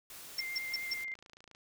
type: noise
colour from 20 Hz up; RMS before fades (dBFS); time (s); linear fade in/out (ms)
white; -49; 0.1-1.04; 2
type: tone bursts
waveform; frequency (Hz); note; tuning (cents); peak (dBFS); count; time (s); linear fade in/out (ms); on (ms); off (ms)
sine; 5430; F8; -50; -31; 4; 0.38-0.938; 5; 27; 150
type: tone with vibrato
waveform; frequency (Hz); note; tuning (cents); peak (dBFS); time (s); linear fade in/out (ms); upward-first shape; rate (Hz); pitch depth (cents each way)
sine; 2100; C7; +6; -37; 0.39-1.14; 0; sine; 9.5; 12
type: click train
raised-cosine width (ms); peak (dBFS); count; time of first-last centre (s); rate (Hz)
0.2; -37; 26; 0.65-1.549; 27.8
effects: none